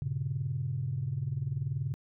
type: chord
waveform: sine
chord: G diminished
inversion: none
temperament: equal with one note detuned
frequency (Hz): 98 / 117.96 / 138.59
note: G2 / Bb2 / Db3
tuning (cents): 0 / +21 / 0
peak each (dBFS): -37 / -35 / -32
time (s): 0.02-1.94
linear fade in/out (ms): 0
effects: tanh soft clip ceiling -22 dBFS